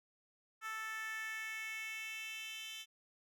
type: tone with high-pass filter sweep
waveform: 10% pulse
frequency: 440 Hz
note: A4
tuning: in tune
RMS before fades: -44 dBFS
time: 0.61-2.86 s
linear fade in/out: 50 ms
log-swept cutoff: 1400 to 3300 Hz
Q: 3.6
effects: none